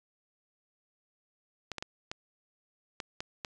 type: clicks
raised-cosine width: 0.2 ms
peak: -19 dBFS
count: 7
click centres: 1.717 / 1.783 / 1.825 / 2.115 / 3.002 / 3.205 / 3.448 s
effects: resampled to 22050 Hz